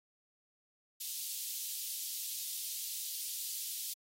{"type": "high-pass noise", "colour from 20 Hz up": "white", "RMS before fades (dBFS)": -40, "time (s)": [1, 3.94], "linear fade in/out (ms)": 10, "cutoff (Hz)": 3300, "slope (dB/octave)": 24, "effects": ["AAC 48 kbps"]}